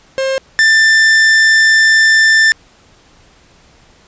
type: tone pair in turn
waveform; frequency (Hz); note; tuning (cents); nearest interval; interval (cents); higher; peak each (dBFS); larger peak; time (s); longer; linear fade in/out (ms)
45% pulse; 533 / 1777.8; C5 / A6; +32 / +17; octave + major sixth; 2085; second; -13 / -6; second; 0.18-0.38 / 0.59-2.52; second; 0
effects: pink hiss -47 dBFS RMS until 4.07 s + resampled to 16000 Hz